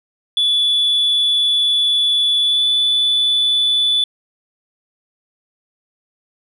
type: tone with pitch glide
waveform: sine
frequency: 3444 to 3476 Hz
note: A7 to A7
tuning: -38 to -22 cents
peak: -11 dBFS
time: 0.37-4.04 s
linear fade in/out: 2 ms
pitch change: +16 cents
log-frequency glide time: 2.42-2.65 s
effects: tanh soft clip ceiling -10 dBFS